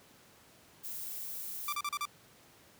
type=noise; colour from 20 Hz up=violet; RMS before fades=-41 dBFS; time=0.83-1.76 s; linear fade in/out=20 ms
type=tone bursts; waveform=sawtooth; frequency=1174.7 Hz; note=D6; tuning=in tune; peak=-29 dBFS; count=5; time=1.68-2.054 s; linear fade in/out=2 ms; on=46 ms; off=36 ms
effects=pink hiss -60 dBFS RMS until 2.79 s + high-pass 100 Hz 12 dB/octave